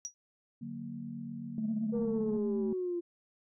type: tone with exponential decay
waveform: sine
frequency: 5780 Hz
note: F#8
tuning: 41 cents flat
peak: -31 dBFS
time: 0.05-0.14 s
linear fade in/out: 0 ms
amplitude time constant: 18 ms
type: chord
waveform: sine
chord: D augmented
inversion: none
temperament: equal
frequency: 146.83 / 185 / 233.1 Hz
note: D3 / F#3 / A#3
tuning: 0 / 0 / 0 cents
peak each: -45 / -45 / -40 dBFS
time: 0.61-2.39 s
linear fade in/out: 10 ms
type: tone with vibrato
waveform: sine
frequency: 217.5 Hz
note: A3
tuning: 20 cents flat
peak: -30 dBFS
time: 1.58-2.73 s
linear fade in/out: 2 ms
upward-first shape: sine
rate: 9.2 Hz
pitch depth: 47 cents each way
type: exponential sweep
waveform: sine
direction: down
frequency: 480.3 to 342.5 Hz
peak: -31 dBFS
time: 1.92-3.01 s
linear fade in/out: 20 ms
effects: tanh soft clip ceiling -24 dBFS